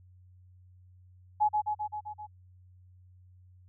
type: tone with echo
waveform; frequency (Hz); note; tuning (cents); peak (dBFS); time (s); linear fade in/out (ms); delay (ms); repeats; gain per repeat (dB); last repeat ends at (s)
sine; 845; G#5; +30; -21; 1.4-1.49; 20; 130; 6; -3; 2.27
effects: added 91 Hz sine -54 dBFS peak until 3.68 s